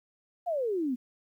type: exponential sweep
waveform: sine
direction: down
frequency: 733 to 236.4 Hz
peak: -27 dBFS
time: 0.46-0.96 s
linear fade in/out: 20 ms
effects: 11-bit